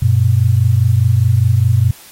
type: tone pair together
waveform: sine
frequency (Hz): 95.48 / 120.4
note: G2 / B2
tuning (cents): -45 / -44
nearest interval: major third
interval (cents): 401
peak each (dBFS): -12 / -11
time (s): 0.02-1.91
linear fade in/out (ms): 5
effects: white hiss -40 dBFS RMS until 2.11 s + AAC 48 kbps